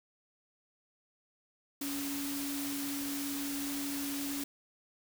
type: tone in noise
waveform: sine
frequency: 281.5 Hz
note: C#4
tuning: 27 cents sharp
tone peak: -36 dBFS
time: 1.81-4.44 s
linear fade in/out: 5 ms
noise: white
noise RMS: -40 dBFS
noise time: 1.81-4.44 s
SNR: +1 dB
effects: none